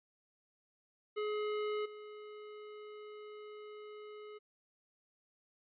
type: tone with level steps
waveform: square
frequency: 422.2 Hz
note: G#4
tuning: 29 cents sharp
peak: -35 / -48 dBFS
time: 1.16-4.39 s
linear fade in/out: 20 ms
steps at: 1.85 s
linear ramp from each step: 10 ms
effects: resampled to 8000 Hz